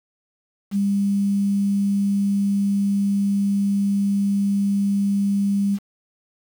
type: tone with quantisation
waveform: sine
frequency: 200 Hz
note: G3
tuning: 35 cents sharp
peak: -17 dBFS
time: 0.71-5.79 s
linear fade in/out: 50 ms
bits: 7
effects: none